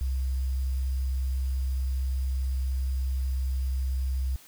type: tone with sample-and-hold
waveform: sine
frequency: 65.41 Hz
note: C2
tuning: in tune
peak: -25 dBFS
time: 0.01-4.36 s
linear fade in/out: 0 ms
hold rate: 4900 Hz
effects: white hiss -53 dBFS RMS until 4.47 s